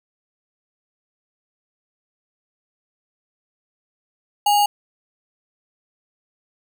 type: tone with sample-and-hold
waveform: sine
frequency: 822 Hz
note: G#5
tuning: 18 cents flat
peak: -13 dBFS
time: 4.46-4.66 s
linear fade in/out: 5 ms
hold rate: 3675 Hz
effects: none